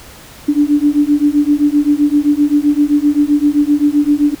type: beating tone pair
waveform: sine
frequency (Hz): 288.9 / 296.6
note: D4 / D4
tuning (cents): -28 / +17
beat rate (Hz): 7.7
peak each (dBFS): -12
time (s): 0.48-4.35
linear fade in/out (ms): 10
effects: pink hiss -37 dBFS RMS until 4.4 s